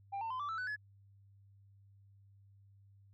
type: tone with pitch steps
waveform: sine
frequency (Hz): 794 / 901.6 / 1023.8 / 1162.5 / 1320 / 1498.9 / 1702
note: G5 / A5 / C6 / D6 / E6 / F#6 / G#6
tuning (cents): +22 / +42 / -38 / -18 / +2 / +22 / +42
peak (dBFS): -34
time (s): 0.12-0.764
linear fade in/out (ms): 20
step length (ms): 92
effects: tanh soft clip ceiling -36 dBFS + added 99 Hz sine -60 dBFS peak until 3.13 s